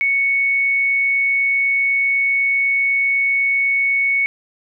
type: tone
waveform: sine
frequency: 2218 Hz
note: C#7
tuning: in tune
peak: -14 dBFS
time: 0.01-4.26 s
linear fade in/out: 0 ms
effects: none